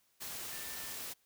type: tone in noise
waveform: sine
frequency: 1781 Hz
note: A6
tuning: 21 cents sharp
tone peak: -52 dBFS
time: 0.51-0.95 s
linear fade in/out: 20 ms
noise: white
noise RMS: -43 dBFS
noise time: 0.2-1.14 s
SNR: -12 dB
effects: white hiss -73 dBFS RMS until 1.25 s